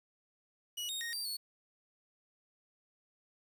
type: tone with pitch steps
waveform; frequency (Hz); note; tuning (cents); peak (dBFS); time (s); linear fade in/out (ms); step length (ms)
sawtooth; 2916 / 3720 / 1863 / 4692 / 4402; F#7 / A#7 / A#6 / D8 / C#8; -26 / -4 / -2 / -2 / -13; -34; 0.77-1.37; 10; 120
effects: 10-bit